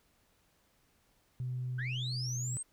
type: tone with pitch glide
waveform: sine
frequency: 126 to 124.41 Hz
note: B2 to B2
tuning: +35 to +13 cents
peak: -33 dBFS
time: 1.4-2.57 s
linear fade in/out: 0 ms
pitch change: -22 cents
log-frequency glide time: 2.1-2.34 s
type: linear sweep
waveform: sine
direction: up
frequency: 1480 to 8530 Hz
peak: -36 dBFS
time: 1.78-2.63 s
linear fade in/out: 10 ms
effects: tanh soft clip ceiling -29 dBFS + pink hiss -71 dBFS RMS until 2.72 s